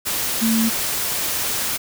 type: tone in noise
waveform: sine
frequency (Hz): 225.3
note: A3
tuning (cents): +41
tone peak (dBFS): -16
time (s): 0.41-0.7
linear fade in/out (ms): 20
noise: white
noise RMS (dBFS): -23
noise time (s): 0.05-1.78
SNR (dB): +4
effects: none